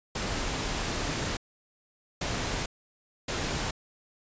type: noise bursts at uneven times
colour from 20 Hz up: pink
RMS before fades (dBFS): -31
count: 3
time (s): 0.15-1.37 / 2.21-2.66 / 3.28-3.71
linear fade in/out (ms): 5
effects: resampled to 16000 Hz